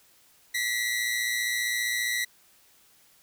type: tone pair together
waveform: sawtooth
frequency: 1936 / 2051 Hz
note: B6 / C7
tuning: -35 / -35 cents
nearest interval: minor second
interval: 100 cents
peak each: -24 / -28 dBFS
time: 0.54-2.25 s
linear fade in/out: 10 ms
effects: white hiss -60 dBFS RMS until 3.22 s